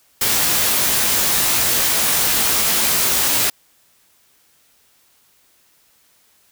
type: noise with comb filter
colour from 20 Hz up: white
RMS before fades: -17 dBFS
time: 0.21-3.5 s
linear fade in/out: 5 ms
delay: 18 ms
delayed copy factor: +0.65
effects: white hiss -57 dBFS RMS until 6.51 s